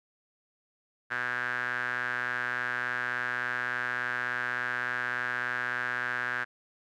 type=tone with band-pass filter; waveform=sawtooth; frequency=123.47 Hz; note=B2; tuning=in tune; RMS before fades=-32 dBFS; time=1.1-6.45 s; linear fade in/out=20 ms; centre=1600 Hz; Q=7.6; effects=none